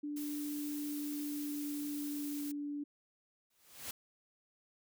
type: tone with pitch glide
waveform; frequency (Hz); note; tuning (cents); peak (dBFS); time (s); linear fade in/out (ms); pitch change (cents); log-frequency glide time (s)
sine; 293.7 to 290.2; D4 to D4; 0 to -21; -37; 0.03-2.84; 10; -21; 0.78-2.5
type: noise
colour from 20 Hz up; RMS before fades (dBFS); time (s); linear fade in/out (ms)
blue; -47; 0.16-2.52; 10
type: noise with exponential growth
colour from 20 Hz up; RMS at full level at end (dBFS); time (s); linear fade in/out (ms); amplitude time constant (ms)
white; -40; 3.5-3.91; 5; 89
effects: none